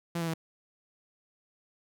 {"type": "tone with pitch steps", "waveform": "sawtooth", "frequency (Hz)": [169.9, 166.12, 162.42], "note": ["F3", "E3", "E3"], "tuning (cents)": [-47, 14, -25], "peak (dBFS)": -26, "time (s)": [0.15, 0.339], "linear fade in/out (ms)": 5, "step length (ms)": 63, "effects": []}